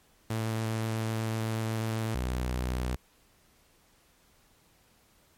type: tone pair in turn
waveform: sawtooth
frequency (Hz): 111.5 / 62.29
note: A2 / B1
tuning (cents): +23 / +15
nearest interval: minor seventh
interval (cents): 1008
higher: first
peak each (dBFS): -25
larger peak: neither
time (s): 0.3-2.15 / 2.15-2.96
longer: first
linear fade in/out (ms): 5
effects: pink hiss -64 dBFS RMS until 5.37 s + MP3 64 kbps